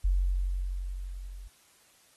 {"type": "tone with level ramp", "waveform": "sine", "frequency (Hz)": 45.89, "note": "F#1", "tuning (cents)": -14, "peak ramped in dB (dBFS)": [-21, -40], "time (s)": [0.04, 1.48], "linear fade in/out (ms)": 10, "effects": ["white hiss -62 dBFS RMS until 2.16 s", "AAC 32 kbps"]}